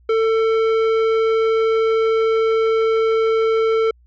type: tone with tanh clipping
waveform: sine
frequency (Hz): 446.7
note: A4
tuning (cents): +26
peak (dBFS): -16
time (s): 0.09-3.91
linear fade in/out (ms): 5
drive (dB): 13
effects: added 60 Hz sine -49 dBFS peak until 4.06 s